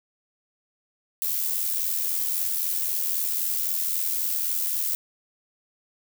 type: noise with amplitude modulation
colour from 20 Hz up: violet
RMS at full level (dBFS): -24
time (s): 1.22-4.95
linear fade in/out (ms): 0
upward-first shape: sine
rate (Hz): 83.8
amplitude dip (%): 50
effects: none